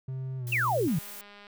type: tone with pitch glide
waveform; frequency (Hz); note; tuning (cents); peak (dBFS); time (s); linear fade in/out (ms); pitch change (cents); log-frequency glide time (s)
triangle; 131.2 to 121.01; C3 to B2; +5 to -35; -30; 0.08-0.88; 5; -140; 0.38-0.46
type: noise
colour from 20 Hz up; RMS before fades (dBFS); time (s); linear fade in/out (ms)
blue; -43; 0.47-1.21; 0
type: exponential sweep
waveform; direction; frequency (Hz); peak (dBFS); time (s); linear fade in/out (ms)
sine; down; 2844 to 138.59; -24; 0.52-0.99; 5
type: click train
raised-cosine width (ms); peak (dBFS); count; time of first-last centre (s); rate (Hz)
0.3; -34; 121; 0.88-1.468; 204
effects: none